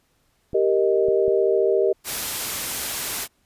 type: clicks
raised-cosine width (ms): 3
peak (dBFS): -22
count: 3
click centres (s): 0.533 / 1.085 / 1.281
type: chord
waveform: sine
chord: Eb major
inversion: first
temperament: equal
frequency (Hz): 392 / 466.2 / 622.3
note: G4 / Bb4 / Eb5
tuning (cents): 0 / 0 / 0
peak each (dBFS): -19 / -21 / -23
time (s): 0.54-1.93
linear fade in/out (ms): 10
type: noise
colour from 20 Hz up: white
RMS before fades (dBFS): -27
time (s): 2.04-3.28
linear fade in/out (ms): 50
effects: pink hiss -66 dBFS RMS until 3.45 s + resampled to 32000 Hz